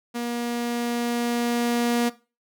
sawtooth tone with level ramp, 238.2 Hz, A#3, 38 cents sharp, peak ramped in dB -23 to -16 dBFS, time 0.14-2.1 s, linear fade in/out 20 ms, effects noise-tail reverb RT60 0.3 s tail -17 dB re dry

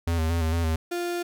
square tone with vibrato, 82.2 Hz, E2, 4 cents flat, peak -23 dBFS, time 0.07-0.76 s, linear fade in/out 5 ms, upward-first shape square, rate 4.4 Hz, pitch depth 43 cents each way
35% pulse tone, 349.2 Hz, F4, in tune, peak -25 dBFS, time 0.91-1.23 s, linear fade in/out 10 ms
effects none

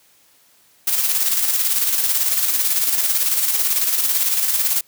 blue noise with tremolo, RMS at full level -17 dBFS, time 0.87-4.81 s, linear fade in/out 5 ms, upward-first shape square, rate 18 Hz, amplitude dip 40%, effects white hiss -55 dBFS RMS until 4.87 s + high-pass 80 Hz 12 dB/octave

